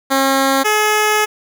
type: tone pair in turn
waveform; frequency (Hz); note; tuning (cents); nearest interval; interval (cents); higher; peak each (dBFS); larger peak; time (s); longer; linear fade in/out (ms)
10% pulse; 270.2 / 425.1; C#4 / G#4; -44 / +40; minor sixth; 784; second; -4; neither; 0.1-0.64 / 0.64-1.26; second; 20
effects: none